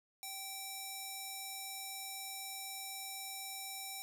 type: tone with band-pass filter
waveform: square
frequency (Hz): 776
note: G5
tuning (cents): -18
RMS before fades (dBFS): -45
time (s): 0.23-4.02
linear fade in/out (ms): 0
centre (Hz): 11000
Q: 0.59
effects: 12-bit